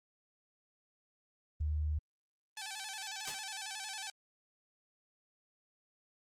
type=tone; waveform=sine; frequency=75.9 Hz; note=D#2; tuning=42 cents flat; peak=-31 dBFS; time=1.6-1.99 s; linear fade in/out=10 ms
type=tone with vibrato; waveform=5% pulse; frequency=817 Hz; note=G#5; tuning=29 cents flat; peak=-28 dBFS; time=2.57-4.1 s; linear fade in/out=2 ms; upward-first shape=square; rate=11 Hz; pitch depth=95 cents each way
type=noise with exponential decay; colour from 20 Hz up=white; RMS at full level=-35 dBFS; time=3.27-3.46 s; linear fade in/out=5 ms; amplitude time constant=40 ms
effects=low-pass 10000 Hz 12 dB/octave + Opus 24 kbps